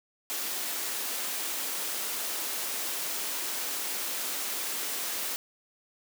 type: high-pass noise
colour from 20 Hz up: white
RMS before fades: -33 dBFS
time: 0.3-5.36 s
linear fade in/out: 0 ms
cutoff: 240 Hz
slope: 24 dB/octave
effects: none